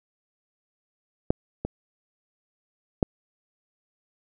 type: clicks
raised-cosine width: 2 ms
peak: -6 / -15 / -6 dBFS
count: 3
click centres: 1.305 / 1.65 / 3.028 s
effects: none